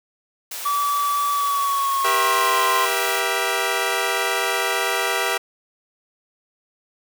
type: high-pass noise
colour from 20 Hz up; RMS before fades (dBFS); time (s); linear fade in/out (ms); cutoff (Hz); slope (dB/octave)
white; -31; 0.51-3.2; 5; 560; 12
type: tone with pitch glide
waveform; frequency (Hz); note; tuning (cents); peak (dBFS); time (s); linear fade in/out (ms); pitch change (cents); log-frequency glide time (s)
triangle; 1151 to 1043.3; D6 to C6; -35 to -5; -17; 0.65-2.86; 10; -170; 1.31-2.62
type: chord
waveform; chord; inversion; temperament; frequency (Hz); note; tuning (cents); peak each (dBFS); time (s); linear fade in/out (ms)
10% pulse; E diminished; first; equal with one note detuned; 392 / 477.9 / 659.3; G4 / Bb4 / E5; 0 / +43 / 0; -16; 2.04-5.38; 10
effects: none